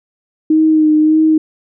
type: tone with vibrato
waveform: sine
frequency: 310.9 Hz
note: D#4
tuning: 1 cent flat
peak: -7 dBFS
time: 0.5-1.38 s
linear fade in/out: 5 ms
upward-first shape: sine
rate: 1.7 Hz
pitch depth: 25 cents each way
effects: none